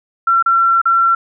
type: tone with dropouts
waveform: sine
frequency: 1357 Hz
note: E6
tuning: 50 cents sharp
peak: -9 dBFS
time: 0.27-1.15 s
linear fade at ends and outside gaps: 5 ms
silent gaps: 0.426-0.46 / 0.816-0.855 s
effects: none